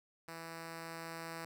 5% pulse tone with level ramp, 164.81 Hz, E3, in tune, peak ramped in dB -34 to -31 dBFS, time 0.28-1.45 s, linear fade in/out 2 ms, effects none

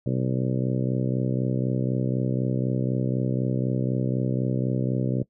harmonic tone, 64 Hz, C2, 38 cents flat, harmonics 2 / 3 / 4 / 5 / 6 / 7 / 8 / 9, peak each -25 / -29 / -31 / -33 / -35 / -36 / -37 / -38 dBFS, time 0.06-5.23 s, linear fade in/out 5 ms, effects noise-tail reverb RT60 0.1 s tail -19 dB re dry

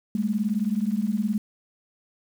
sine beating tone pair, 201.3 / 220.3 Hz, G3 / A3, +46 / +2 cents, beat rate 19 Hz, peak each -25 dBFS, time 0.15-1.38 s, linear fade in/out 2 ms, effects 8-bit

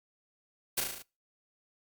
white noise with echo, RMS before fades -29 dBFS, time 0.77-0.81 s, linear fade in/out 10 ms, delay 36 ms, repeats 6, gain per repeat -3 dB, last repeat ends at 1.026 s, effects noise-tail reverb RT60 0.3 s tail -25 dB re dry + Opus 48 kbps

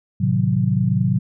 sine chord, A diminished seventh, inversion none, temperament equal, 110 / 130.81 / 155.56 / 185 Hz, A2 / C3 / Eb3 / Gb3, 0 / 0 / 0 / 0 cents, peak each -21 / -20 / -24 / -20 dBFS, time 0.2-1.19 s, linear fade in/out 10 ms, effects none

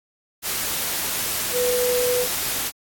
sine tone in noise, 493.9 Hz, B4, in tune, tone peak -19 dBFS, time 1.52-2.27 s, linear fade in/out 50 ms, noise white, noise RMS -25 dBFS, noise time 0.42-2.72 s, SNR +3 dB, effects AAC 64 kbps

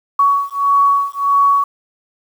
sine beating tone pair, 1122 / 1123.6 Hz, C#6 / C#6, +21 / +23 cents, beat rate 1.6 Hz, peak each -14 dBFS, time 0.19-1.64 s, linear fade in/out 5 ms, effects 7-bit

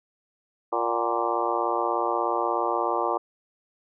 harmonic tone with a mistuned harmonic, 116.7 Hz, A#2, 2 cents sharp, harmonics 3 / 4 / 5 / 6 / 7 / 8 / 9 / 10, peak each -31 / -31 / -31 / -31 / -31 / -31 / -31 / -31 dBFS, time 0.72-3.18 s, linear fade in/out 10 ms, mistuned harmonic 6, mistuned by +73 cents, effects none

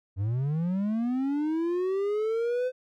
triangle linear sweep, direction up, 92 to 514 Hz, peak -23 dBFS, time 0.16-2.72 s, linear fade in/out 50 ms, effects none

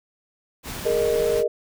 pink noise, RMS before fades -33 dBFS, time 0.63-1.44 s, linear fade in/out 50 ms
sine chord, Ab suspended second, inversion none, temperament equal with one note detuned, 415.3 / 466.2 / 615.1 Hz, Ab4 / Bb4 / Eb5, 0 / 0 / -20 cents, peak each -24 / -21 / -25 dBFS, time 0.85-1.48 s, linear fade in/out 10 ms
effects none

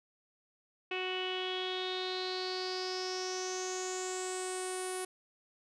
sawtooth tone with low-pass filter sweep, 370.2 Hz, F#4, 1 cent sharp, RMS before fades -37 dBFS, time 0.91-5.05 s, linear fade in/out 5 ms, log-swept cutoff 2700 to 10000 Hz, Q 7.4, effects none

